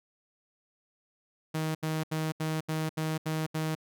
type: tone bursts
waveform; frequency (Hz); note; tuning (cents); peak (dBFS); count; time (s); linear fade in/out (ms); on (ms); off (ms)
sawtooth; 157.5; D#3; +21; -25; 8; 1.54-3.752; 10; 210; 76
effects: none

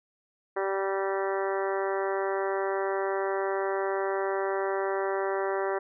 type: harmonic tone with a mistuned harmonic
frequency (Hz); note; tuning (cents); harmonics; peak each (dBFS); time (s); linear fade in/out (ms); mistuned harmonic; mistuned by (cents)
194.3; G3; -15; 2 / 3 / 4 / 5 / 6 / 7 / 8 / 9 / 10; -29 / -33 / -35 / -37 / -39 / -40 / -41 / -42 / -43; 0.56-5.79; 10; 9; +22
effects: none

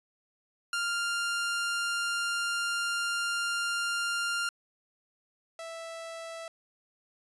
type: tone pair in turn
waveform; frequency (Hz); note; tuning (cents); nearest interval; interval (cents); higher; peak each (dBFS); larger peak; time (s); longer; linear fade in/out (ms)
sawtooth; 1396.9 / 659.2; F6 / E5; 0 / 0; octave + minor second; 1300; first; -25 / -35; first; 0.73-4.49 / 5.59-6.48; first; 2
effects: resampled to 24000 Hz

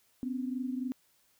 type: tone pair together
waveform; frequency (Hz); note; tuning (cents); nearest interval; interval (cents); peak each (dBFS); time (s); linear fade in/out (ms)
sine; 251.7 / 275.3; B3 / C#4; +33 / -12; major second; 155; -33 / -38; 0.23-0.92; 0
effects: white hiss -69 dBFS RMS until 1.39 s

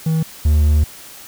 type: tone pair in turn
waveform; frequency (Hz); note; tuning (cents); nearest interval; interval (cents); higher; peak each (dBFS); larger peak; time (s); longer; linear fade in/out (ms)
triangle; 160.1 / 75.36; D#3 / D2; +50 / +45; octave + minor second; 1305; first; -12 / -8; second; 0.06-0.23 / 0.45-0.84; second; 5
effects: white hiss -38 dBFS RMS until 1.27 s

